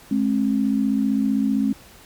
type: tone pair together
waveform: sine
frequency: 212.2 / 267.7 Hz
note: G#3 / C4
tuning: +38 / +40 cents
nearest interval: major third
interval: 402 cents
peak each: -20 dBFS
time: 0.11-1.73 s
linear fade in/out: 5 ms
effects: pink hiss -47 dBFS RMS until 2.05 s + MP3 96 kbps